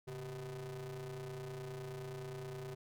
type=ring-modulated tone; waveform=45% pulse; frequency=124.1 Hz; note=B2; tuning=9 cents sharp; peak=-40 dBFS; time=0.07-2.75 s; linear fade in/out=10 ms; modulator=263 Hz; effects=none